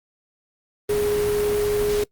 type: tone in noise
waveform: sine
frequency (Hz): 415.3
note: G#4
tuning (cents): 0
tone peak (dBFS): -19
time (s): 0.89-2.04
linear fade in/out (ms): 5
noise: pink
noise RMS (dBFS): -30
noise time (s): 0.89-2.04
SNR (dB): +8
effects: noise-tail reverb RT60 0.1 s tail -23 dB re dry + Opus 32 kbps